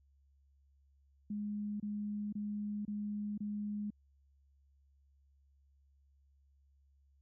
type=tone bursts; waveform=sine; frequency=207.7 Hz; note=G#3; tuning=in tune; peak=-36 dBFS; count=5; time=1.3-3.904 s; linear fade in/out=5 ms; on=500 ms; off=26 ms; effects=added 69 Hz sine -66 dBFS peak until 7.21 s